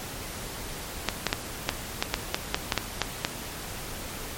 clicks, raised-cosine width 0.2 ms, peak -5 dBFS, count 12, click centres 1.087 / 1.267 / 1.329 / 1.691 / 2.025 / 2.141 / 2.345 / 2.545 / 2.722 / 2.777 / 3.017 / 3.249 s, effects pink hiss -37 dBFS RMS until 4.37 s + MP3 64 kbps

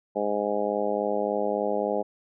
harmonic tone, 103.5 Hz, G#2, 5 cents flat, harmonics 2 / 3 / 4 / 5 / 6 / 7 / 8, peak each -34 / -35 / -30 / -29 / -30 / -35 / -33 dBFS, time 0.15-2.03 s, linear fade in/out 20 ms, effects none

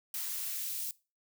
blue noise with high-pass filter sweep, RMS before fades -37 dBFS, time 0.14-0.91 s, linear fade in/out 2 ms, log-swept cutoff 600 to 3900 Hz, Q 0.76, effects noise-tail reverb RT60 0.3 s tail -21 dB re dry

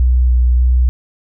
sine tone with vibrato, 61.74 Hz, B1, in tune, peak -8 dBFS, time 0-0.89 s, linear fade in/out 0 ms, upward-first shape square, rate 1.7 Hz, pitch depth 14 cents each way, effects none

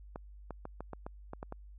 clicks, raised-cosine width 1 ms, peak -27 dBFS, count 9, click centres 0.159 / 0.507 / 0.654 / 0.806 / 0.933 / 1.065 / 1.334 / 1.429 / 1.524 s, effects added 50 Hz sine -49 dBFS peak until 1.78 s

